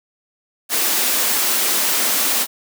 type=high-pass noise; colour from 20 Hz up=white; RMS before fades=-18 dBFS; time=0.69-2.47 s; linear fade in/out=50 ms; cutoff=200 Hz; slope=48 dB/octave; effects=none

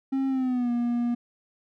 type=tone with pitch glide; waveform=triangle; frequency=268.4 to 239.1 Hz; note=C4 to A#3; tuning=+44 to +44 cents; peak=-21 dBFS; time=0.12-1.15 s; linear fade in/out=10 ms; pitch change=-200 cents; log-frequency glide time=0.28-0.71 s; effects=none

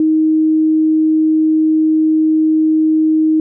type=tone; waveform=sine; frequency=313.9 Hz; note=D#4; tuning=15 cents sharp; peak=-9 dBFS; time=0-3.4 s; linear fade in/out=2 ms; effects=none

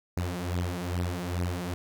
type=beating tone pair; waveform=sawtooth; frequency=87.31 / 89.71 Hz; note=F2 / F2; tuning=0 / +47 cents; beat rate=2.4 Hz; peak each=-28 dBFS; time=0.17-1.74 s; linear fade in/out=0 ms; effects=none

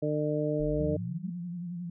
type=harmonic tone; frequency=150.4 Hz; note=D3; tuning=42 cents sharp; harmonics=1 / 2 / 3 / 4; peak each=-32 / -32 / -32 / -32 dBFS; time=0.02-0.97 s; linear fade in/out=10 ms
type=exponential sweep; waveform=sine; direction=up; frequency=37 to 225.5 Hz; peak=-35 dBFS; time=0.59-1.31 s; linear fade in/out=20 ms
type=tone with vibrato; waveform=sine; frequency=174.61 Hz; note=F3; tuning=in tune; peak=-34 dBFS; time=0.8-1.9 s; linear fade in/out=5 ms; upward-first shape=sine; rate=11 Hz; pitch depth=53 cents each way
effects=none

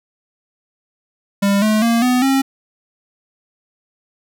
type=tone with pitch steps; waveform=square; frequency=199.7 / 215.3 / 232.1 / 250.2 / 269.7 Hz; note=G3 / A3 / A#3 / B3 / C#4; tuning=+32 / -37 / -7 / +23 / -47 cents; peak=-13 dBFS; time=1.42-2.42 s; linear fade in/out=10 ms; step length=200 ms; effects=none

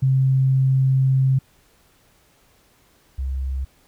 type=tone pair in turn; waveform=sine; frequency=132.7 / 66.35 Hz; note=C3 / C2; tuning=+25 / +25 cents; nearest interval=octave; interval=1200 cents; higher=first; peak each=-14 / -22 dBFS; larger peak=first; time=0.02-1.39 / 3.18-3.65 s; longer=first; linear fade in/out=10 ms; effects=pink hiss -58 dBFS RMS until 3.87 s

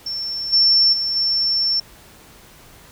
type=tone with level steps; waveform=sine; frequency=5410 Hz; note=E8; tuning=44 cents sharp; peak=-23 / -11 / -19 / -16 dBFS; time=0.06-1.8 s; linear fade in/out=5 ms; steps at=0.52 / 0.92 / 1.15 s; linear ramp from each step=20 ms; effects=pink hiss -46 dBFS RMS until 2.91 s

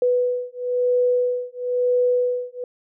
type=beating tone pair; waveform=sine; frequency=493.9 / 494.9 Hz; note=B4 / B4; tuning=0 / +4 cents; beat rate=1 Hz; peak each=-21 dBFS; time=0.02-2.64 s; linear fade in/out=2 ms; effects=none

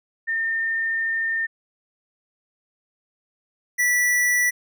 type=tone pair in turn; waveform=sine / square; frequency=1813 / 1959.4 Hz; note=A#6 / B6; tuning=-49 / -14 cents; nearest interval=minor second; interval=135 cents; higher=second; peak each=-21 / -18 dBFS; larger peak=second; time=0.27-1.47 / 3.78-4.51 s; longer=first; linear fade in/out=20 ms; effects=none

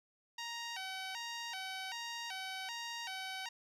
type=tone with vibrato; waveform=10% pulse; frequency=843 Hz; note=G#5; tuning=26 cents sharp; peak=-32 dBFS; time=0.38-3.49 s; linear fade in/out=5 ms; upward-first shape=square; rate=1.3 Hz; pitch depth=180 cents each way; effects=low-pass 9000 Hz 12 dB/octave

